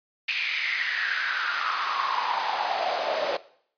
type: noise with high-pass filter sweep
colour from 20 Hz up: pink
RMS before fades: -27 dBFS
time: 0.28-3.37 s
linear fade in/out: 5 ms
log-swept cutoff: 2500 to 550 Hz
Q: 6
effects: noise-tail reverb RT60 0.6 s tail -18 dB re dry + resampled to 11025 Hz